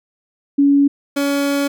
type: tone pair in turn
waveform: sine / 30% pulse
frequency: 282 / 282 Hz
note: C#4 / C#4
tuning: +30 / +30 cents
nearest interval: unison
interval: 0 cents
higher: neither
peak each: -9 / -13 dBFS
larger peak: first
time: 0.58-0.88 / 1.16-1.68 s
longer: second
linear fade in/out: 10 ms
effects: none